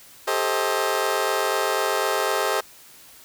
20% pulse chord, A half-diminished seventh, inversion third, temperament just, 396 / 440 / 528 / 633.6 Hz, G4 / A4 / C5 / Eb5, +18 / 0 / +16 / +31 cents, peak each -22 dBFS, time 0.27-2.61 s, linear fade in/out 10 ms, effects white hiss -48 dBFS RMS until 3.24 s

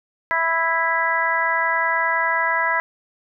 harmonic tone, 329.6 Hz, E4, in tune, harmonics 2 / 3 / 4 / 5 / 6, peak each -28 / -22 / -27 / -23 / -23 dBFS, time 0.31-2.8 s, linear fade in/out 0 ms, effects none

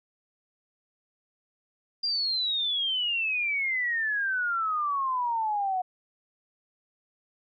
sine exponential sweep, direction down, 4836 to 727 Hz, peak -25 dBFS, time 2.03-5.82 s, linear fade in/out 10 ms, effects none

